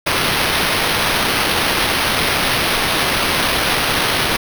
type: noise with sample-and-hold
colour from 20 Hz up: violet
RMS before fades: -17 dBFS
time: 0.06-4.37 s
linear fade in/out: 10 ms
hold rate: 7350 Hz
effects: none